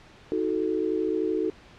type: chord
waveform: sine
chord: D# diminished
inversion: none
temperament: equal with one note detuned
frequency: 316.7 / 370 / 440 Hz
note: D#4 / F#4 / A4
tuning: +31 / 0 / 0 cents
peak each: -28 dBFS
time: 0.32-1.5 s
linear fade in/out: 0 ms
effects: pink hiss -51 dBFS RMS until 1.78 s + low-pass 4000 Hz 12 dB/octave